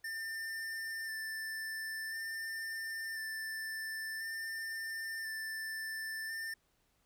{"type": "tone with vibrato", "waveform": "square", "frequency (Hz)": 1783, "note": "A6", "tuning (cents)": 22, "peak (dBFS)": -39, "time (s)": [0.04, 6.54], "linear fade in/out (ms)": 5, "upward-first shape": "square", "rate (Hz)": 0.48, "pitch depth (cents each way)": 13, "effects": ["pink hiss -75 dBFS RMS until 7.05 s"]}